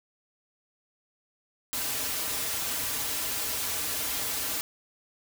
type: noise with comb filter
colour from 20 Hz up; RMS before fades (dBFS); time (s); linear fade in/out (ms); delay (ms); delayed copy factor
white; -31; 1.73-4.61; 0; 5.5; -0.75
effects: none